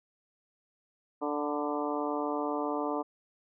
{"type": "harmonic tone with a mistuned harmonic", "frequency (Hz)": 147.4, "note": "D3", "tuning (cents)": 7, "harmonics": [2, 3, 4, 5, 6, 7, 8], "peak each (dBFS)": [-34, -36, -37, -38, -39, -39, -40], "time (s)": [1.21, 3.03], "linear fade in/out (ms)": 20, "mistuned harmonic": 7, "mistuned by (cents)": -32, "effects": []}